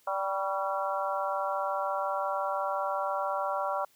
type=harmonic tone with a mistuned harmonic; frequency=194.7 Hz; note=G3; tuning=12 cents flat; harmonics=3 / 4 / 5 / 6 / 7; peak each=-33 / -34 / -35 / -36 / -36 dBFS; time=0.07-3.85 s; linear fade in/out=5 ms; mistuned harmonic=6; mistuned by=-56 cents; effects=white hiss -65 dBFS RMS until 3.95 s + high-pass 60 Hz 12 dB/octave